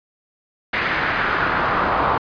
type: noise with band-pass filter sweep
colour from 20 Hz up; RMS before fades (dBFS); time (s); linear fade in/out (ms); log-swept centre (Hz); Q
brown; -20; 0.73-2.18; 5; 2000 to 1000; 2.2
effects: resampled to 11025 Hz